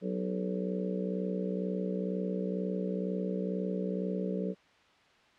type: harmonic tone with a mistuned harmonic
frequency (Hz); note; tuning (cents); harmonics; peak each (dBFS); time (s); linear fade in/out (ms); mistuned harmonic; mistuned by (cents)
62.1; B1; +10; 3 / 4 / 5 / 6 / 7 / 8 / 9; -33 / -46 / -41 / -47 / -37 / -41 / -42; 0.01-4.55; 50; 6; +76
effects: white hiss -62 dBFS RMS until 5.38 s + low-pass 3000 Hz 12 dB/octave